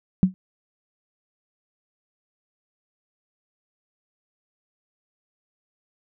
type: tone with exponential decay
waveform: sine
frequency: 186.1 Hz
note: F#3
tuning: 10 cents sharp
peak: -8 dBFS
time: 0.23-0.34 s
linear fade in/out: 0 ms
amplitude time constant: 23 ms
effects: none